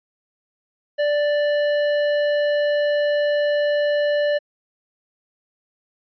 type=tone with tanh clipping; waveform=sine; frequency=587 Hz; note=D5; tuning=1 cent flat; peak=-19 dBFS; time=0.98-4.39 s; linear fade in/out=20 ms; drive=14 dB; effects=resampled to 11025 Hz